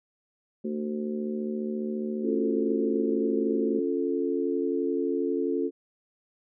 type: harmonic tone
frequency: 74.6 Hz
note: D2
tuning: 28 cents sharp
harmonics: 3 / 4 / 5 / 6 / 7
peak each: -30 / -42 / -33 / -45 / -41 dBFS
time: 0.64-3.8 s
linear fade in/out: 10 ms
type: chord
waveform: sine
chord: Db augmented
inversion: none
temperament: equal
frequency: 277.2 / 349.2 / 440 Hz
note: Db4 / F4 / A4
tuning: 0 / 0 / 0 cents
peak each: -29 dBFS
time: 2.22-5.71 s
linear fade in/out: 50 ms
effects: none